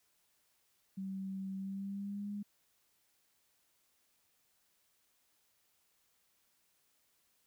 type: tone with pitch glide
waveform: sine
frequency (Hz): 192.1 to 204.7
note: G3 to G#3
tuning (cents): -35 to -25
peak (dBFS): -38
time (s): 0.97-2.43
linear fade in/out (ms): 10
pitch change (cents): +110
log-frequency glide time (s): 1.56-2.31
effects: white hiss -75 dBFS RMS until 7.46 s

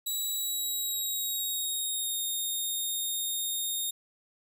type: tone with pitch glide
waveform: 10% pulse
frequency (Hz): 3893 to 3696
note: B7 to A#7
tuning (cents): -26 to -16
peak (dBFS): -23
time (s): 0.06-3.91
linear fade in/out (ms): 10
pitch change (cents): -90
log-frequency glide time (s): 0.35-2.21
effects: none

